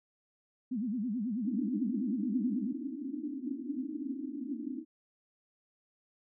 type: tone with vibrato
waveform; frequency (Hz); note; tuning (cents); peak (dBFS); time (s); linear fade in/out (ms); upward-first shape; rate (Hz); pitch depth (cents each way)
sine; 227.7; A#3; -40; -31; 0.71-2.73; 10; sine; 9.2; 240
type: band-pass noise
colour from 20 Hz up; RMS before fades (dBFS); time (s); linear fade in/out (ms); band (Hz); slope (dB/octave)
white; -38; 1.44-4.85; 50; 240 to 310; 96
effects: none